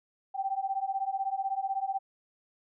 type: beating tone pair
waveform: sine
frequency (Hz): 770 / 786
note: G5 / G5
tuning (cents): -31 / +4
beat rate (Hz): 16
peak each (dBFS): -32 / -32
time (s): 0.34-1.99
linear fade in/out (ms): 20
effects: none